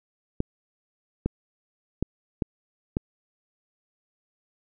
clicks, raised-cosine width 3 ms, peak -11 dBFS, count 5, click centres 0.404 / 1.26 / 2.026 / 2.422 / 2.969 s, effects none

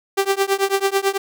sawtooth tone with tremolo, 392 Hz, G4, in tune, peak -9 dBFS, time 0.17-1.18 s, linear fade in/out 10 ms, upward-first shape triangle, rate 9.1 Hz, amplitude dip 100%, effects none

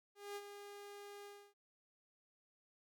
sawtooth tone with ADSR envelope, 406.5 Hz, G#4, 37 cents flat, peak -39 dBFS, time 0.15-1.54 s, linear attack 210 ms, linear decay 47 ms, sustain -8 dB, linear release 290 ms, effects none

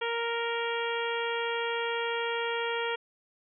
harmonic tone, 466.1 Hz, A#4, in tune, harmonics 1 / 2 / 3 / 4 / 5 / 6 / 7, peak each -32 / -35 / -37 / -38 / -39 / -40 / -40 dBFS, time 0.01-2.96 s, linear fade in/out 10 ms, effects none

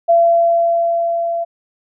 sine tone with level ramp, 678 Hz, E5, 49 cents sharp, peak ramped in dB -7 to -17 dBFS, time 0.08-1.45 s, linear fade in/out 20 ms, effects none

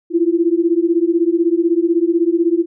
sine beating tone pair, 330.6 / 346.6 Hz, E4 / F4, +5 / -13 cents, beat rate 16 Hz, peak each -15 dBFS, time 0.1-2.66 s, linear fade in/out 50 ms, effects none

